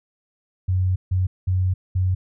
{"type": "tone bursts at uneven times", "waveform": "sine", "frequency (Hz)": 92.5, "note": "F#2", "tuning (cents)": 0, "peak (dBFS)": -17, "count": 4, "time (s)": [[0.68, 0.96], [1.11, 1.27], [1.47, 1.74], [1.95, 2.15]], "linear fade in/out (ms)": 10, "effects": []}